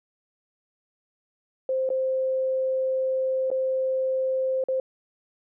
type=tone with dropouts; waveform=sine; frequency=523.3 Hz; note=C5; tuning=in tune; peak=-22 dBFS; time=1.69-4.8 s; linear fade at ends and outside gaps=2 ms; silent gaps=1.891-1.902 / 3.503-3.514 / 4.639-4.685 s; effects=none